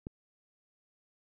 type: click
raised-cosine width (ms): 3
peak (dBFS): -26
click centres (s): 0.069
effects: none